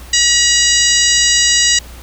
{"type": "harmonic tone", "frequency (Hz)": 961, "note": "B5", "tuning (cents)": -48, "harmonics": [2, 3, 4, 5, 6, 7, 8], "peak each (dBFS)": [-17, -17, -17, -17, -17, -17, -17], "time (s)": [0.13, 1.79], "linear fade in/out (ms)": 5, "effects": ["added 60 Hz sine -32 dBFS peak until 2.02 s", "pink hiss -38 dBFS RMS until 2.02 s"]}